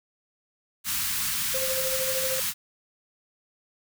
white band-stop noise, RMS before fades -28 dBFS, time 0.84-2.54 s, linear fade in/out 50 ms, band 220 to 1100 Hz, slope 24 dB/octave
sine tone with tremolo, 523.3 Hz, C5, in tune, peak -27 dBFS, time 1.54-2.4 s, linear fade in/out 5 ms, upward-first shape sine, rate 13 Hz, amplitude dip 55%
effects none

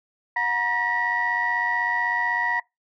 sine tone cluster, 726 / 952 / 1839 / 1935 Hz, F#5 / A#5 / A#6 / B6, -33 / +36 / -24 / -36 cents, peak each -32 / -24 / -29 / -24 dBFS, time 0.36-2.6 s, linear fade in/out 5 ms, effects noise-tail reverb RT60 0.2 s tail -24 dB re dry + tanh soft clip ceiling -13 dBFS

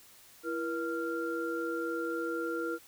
sine tone cluster, 333.9 / 477.7 / 1388 Hz, E4 / A#4 / F6, +22 / +42 / -11 cents, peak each -35 / -36 / -37 dBFS, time 0.43-2.79 s, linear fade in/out 50 ms, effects white hiss -57 dBFS RMS until 2.87 s

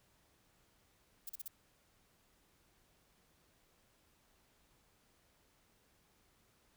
violet noise bursts, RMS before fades -44 dBFS, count 4, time 1.27-1.48 s, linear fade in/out 5 ms, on 24 ms, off 38 ms, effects pink hiss -72 dBFS RMS until 6.76 s

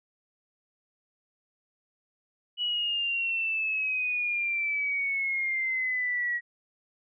sine exponential sweep, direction down, 2948 to 1909 Hz, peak -26 dBFS, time 2.57-6.41 s, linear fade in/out 50 ms, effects none

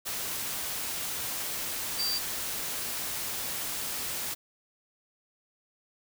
sine tone in noise, 4666 Hz, D8, 12 cents flat, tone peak -28 dBFS, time 1.98-2.19 s, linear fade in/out 20 ms, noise white, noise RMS -34 dBFS, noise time 0.05-4.35 s, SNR +3 dB, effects none

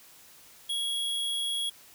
square tone, 3322 Hz, G#7, in tune, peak -29 dBFS, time 0.69-1.7 s, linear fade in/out 10 ms, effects white hiss -54 dBFS RMS until 1.94 s

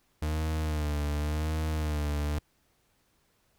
40% pulse tone with vibrato, 76 Hz, D#2, 40 cents flat, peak -27 dBFS, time 0.22-2.39 s, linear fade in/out 5 ms, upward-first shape sine, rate 0.9 Hz, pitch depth 57 cents each way, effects pink hiss -70 dBFS RMS until 3.58 s

